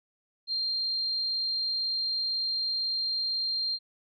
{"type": "tone", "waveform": "sine", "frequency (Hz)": 4186, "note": "C8", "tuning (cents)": 0, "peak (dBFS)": -27, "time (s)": [0.47, 3.79], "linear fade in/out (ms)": 50, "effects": []}